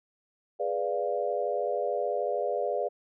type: chord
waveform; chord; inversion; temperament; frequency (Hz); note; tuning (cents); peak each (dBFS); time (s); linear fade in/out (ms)
sine; G# diminished seventh; none; equal; 415.3 / 493.9 / 587.3 / 698.5; G#4 / B4 / D5 / F5; 0 / 0 / 0 / 0; -33 / -32 / -31 / -33; 0.59-2.89; 20
effects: none